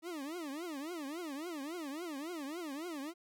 40% pulse tone with vibrato, 311.1 Hz, D#4, in tune, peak -39 dBFS, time 0.02-3.14 s, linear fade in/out 50 ms, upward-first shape triangle, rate 3.6 Hz, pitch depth 290 cents each way, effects none

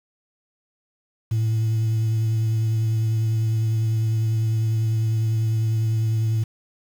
sine tone with vibrato, 111 Hz, A2, 16 cents sharp, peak -16 dBFS, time 1.31-6.44 s, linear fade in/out 10 ms, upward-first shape triangle, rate 10 Hz, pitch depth 22 cents each way, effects tanh soft clip ceiling -17 dBFS + 7-bit

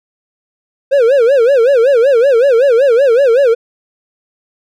triangle tone with vibrato, 507 Hz, B4, 45 cents sharp, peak -4 dBFS, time 0.91-3.55 s, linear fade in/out 20 ms, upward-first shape sine, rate 5.3 Hz, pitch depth 210 cents each way, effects none

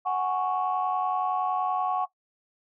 sine chord, F# suspended second, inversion none, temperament equal, 740 / 830.6 / 1108.7 Hz, F#5 / G#5 / C#6, 0 / 0 / 0 cents, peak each -26 / -31 / -28 dBFS, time 0.05-2.06 s, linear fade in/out 20 ms, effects noise-tail reverb RT60 0.1 s tail -18 dB re dry + tanh soft clip ceiling -16 dBFS

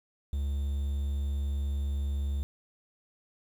triangle tone with quantisation, 70.1 Hz, C#2, 20 cents sharp, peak -26 dBFS, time 0.33-2.43 s, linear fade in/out 0 ms, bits 9, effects none

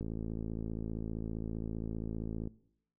click train, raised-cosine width 3 ms, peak -26 dBFS, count 137, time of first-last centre 0.01-2.474 s, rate 55.2 Hz, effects noise-tail reverb RT60 0.7 s tail -20 dB re dry

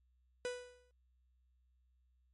45% pulse tone with exponential decay, 494 Hz, B4, in tune, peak -35 dBFS, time 0.45-0.91 s, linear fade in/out 0 ms, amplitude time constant 100 ms, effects added 62 Hz sine -70 dBFS peak until 2.33 s + MP3 48 kbps

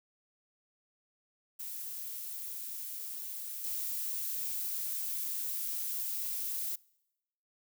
violet noise with level steps, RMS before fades -41 / -36 dBFS, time 1.59-6.76 s, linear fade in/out 10 ms, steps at 3.64 s, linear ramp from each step 2 ms, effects noise-tail reverb RT60 0.9 s tail -25 dB re dry

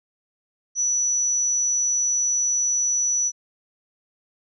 sine tone, 5920 Hz, F#8, in tune, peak -19 dBFS, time 0.75-3.32 s, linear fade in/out 50 ms, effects none

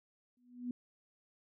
sine tone with exponential growth, 245.6 Hz, B3, 9 cents flat, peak -33 dBFS, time 0.37-0.71 s, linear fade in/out 2 ms, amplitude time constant 72 ms, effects none

